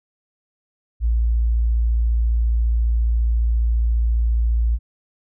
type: tone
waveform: sine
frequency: 57.3 Hz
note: A#1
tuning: 29 cents flat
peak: -15 dBFS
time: 1-4.79 s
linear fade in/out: 50 ms
effects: none